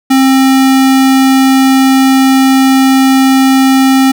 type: tone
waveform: square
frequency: 265.8 Hz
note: C4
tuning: 27 cents sharp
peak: -5 dBFS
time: 0.1-4.12 s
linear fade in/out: 10 ms
effects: none